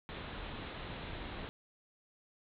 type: low-pass noise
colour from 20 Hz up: pink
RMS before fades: -44 dBFS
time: 0.09-1.49 s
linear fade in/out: 0 ms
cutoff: 4000 Hz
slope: 96 dB/octave
effects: none